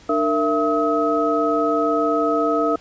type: tone cluster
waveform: sine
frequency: 298.9 / 460.7 / 669 / 1275 Hz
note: D4 / A#4 / E5 / D#6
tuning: +31 / -20 / +25 / +42 cents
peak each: -22 dBFS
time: 0.09-2.76 s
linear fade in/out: 5 ms
effects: pink hiss -48 dBFS RMS until 2.8 s + resampled to 16000 Hz